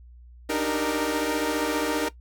sawtooth chord, Eb major seventh, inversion third, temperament equal with one note detuned, 293.7 / 308.6 / 392 / 466.2 Hz, D4 / Eb4 / G4 / Bb4, 0 / -14 / 0 / 0 cents, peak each -26 / -24 / -30 / -24 dBFS, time 0.49-2.09 s, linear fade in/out 10 ms, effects noise-tail reverb RT60 0.1 s tail -17 dB re dry + added 60 Hz sine -45 dBFS peak until 2.2 s

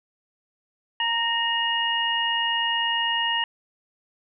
sine tone cluster, 929 / 1849 / 2860 Hz, A#5 / A#6 / F7, -6 / -15 / +41 cents, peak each -27 / -27 / -24 dBFS, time 1-3.44 s, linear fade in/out 2 ms, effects none

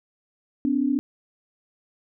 sine tone pair together, 253 / 287.6 Hz, B3 / D4, +42 / -36 cents, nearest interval major second, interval 222 cents, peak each -23 / -22 dBFS, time 0.65-0.99 s, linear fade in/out 0 ms, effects none

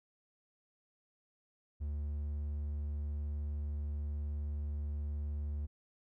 triangle tone, 73.42 Hz, D2, in tune, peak -33 dBFS, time 1.8-5.67 s, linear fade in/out 20 ms, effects none

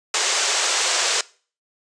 white band-pass noise, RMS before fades -21 dBFS, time 0.14-1.21 s, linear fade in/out 2 ms, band 380 to 8000 Hz, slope 48 dB/octave, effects noise-tail reverb RT60 0.4 s tail -21 dB re dry + resampled to 22050 Hz

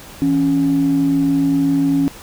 sine tone pair together, 164.93 / 277.2 Hz, E3 / C#4, +1 / 0 cents, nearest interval major sixth, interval 899 cents, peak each -20 / -12 dBFS, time 0.22-2.08 s, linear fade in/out 0 ms, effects tanh soft clip ceiling -8 dBFS + pink hiss -38 dBFS RMS until 2.22 s

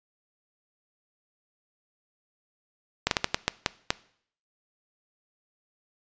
slowing click train, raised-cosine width 0.2 ms, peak -4 dBFS, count 8, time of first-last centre 3.07-3.905 s, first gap 42 ms, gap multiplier 1.34, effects noise-tail reverb RT60 0.6 s tail -20 dB re dry + resampled to 16000 Hz

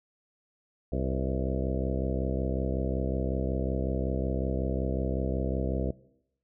harmonic tone with a mistuned harmonic, 65.41 Hz, C2, in tune, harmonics 1 / 2 / 3 / 4 / 5 / 6 / 7 / 8 / 9 / 10, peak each -31 / -34 / -36 / -37 / -38 / -39 / -39 / -40 / -41 / -41 dBFS, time 0.92-5.91 s, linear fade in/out 5 ms, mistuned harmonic 7, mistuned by +64 cents, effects noise-tail reverb RT60 0.8 s tail -21 dB re dry

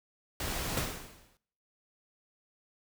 pink noise, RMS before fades -35 dBFS, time 0.4-0.79 s, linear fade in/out 2 ms
pink noise with exponential decay, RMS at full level -30 dBFS, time 0.77-1.37 s, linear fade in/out 1 ms, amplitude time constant 130 ms
effects noise-tail reverb RT60 0.7 s tail -22 dB re dry

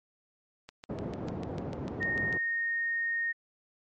click train, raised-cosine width 0.2 ms, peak -27 dBFS, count 12, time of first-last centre 0.69-2.327 s, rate 6.72 Hz
pink band-pass noise, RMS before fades -37 dBFS, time 0.89-2.38 s, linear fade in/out 10 ms, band 110 to 540 Hz, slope 12 dB/octave
sine tone, 1851 Hz, A#6, 13 cents flat, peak -28 dBFS, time 2-3.33 s, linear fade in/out 20 ms
effects MP3 48 kbps

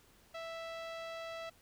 sawtooth tone with low-pass filter, 659.3 Hz, E5, in tune, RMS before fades -44 dBFS, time 0.34-1.5 s, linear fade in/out 10 ms, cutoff 3900 Hz, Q 1.1, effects pink hiss -65 dBFS RMS until 1.61 s

